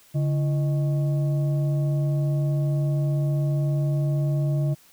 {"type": "tone with frequency modulation", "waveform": "sine", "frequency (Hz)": 143.7, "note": "D3", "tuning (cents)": -37, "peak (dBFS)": -20, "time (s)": [0.14, 4.75], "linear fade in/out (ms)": 20, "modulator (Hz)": 478, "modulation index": 0.38, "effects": ["white hiss -55 dBFS RMS until 4.92 s"]}